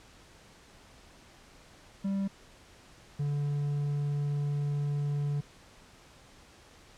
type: tone pair in turn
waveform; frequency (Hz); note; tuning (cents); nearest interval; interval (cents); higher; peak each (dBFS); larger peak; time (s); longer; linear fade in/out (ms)
triangle; 196 / 144.65; G3 / D3; 0 / -26; perfect fourth; 526; first; -26 / -26; neither; 2.04-2.28 / 3.19-5.41; second; 10
effects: pink hiss -56 dBFS RMS until 6.97 s + low-pass 8000 Hz 12 dB/octave